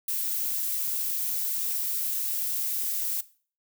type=noise; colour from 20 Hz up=violet; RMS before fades=-29 dBFS; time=0.08-3.21 s; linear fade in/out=5 ms; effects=noise-tail reverb RT60 0.4 s tail -17 dB re dry